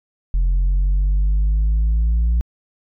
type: linear sweep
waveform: sine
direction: up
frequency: 42.73 to 58.27 Hz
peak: -11 dBFS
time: 0.34-2.41 s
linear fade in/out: 0 ms
effects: tanh soft clip ceiling -13 dBFS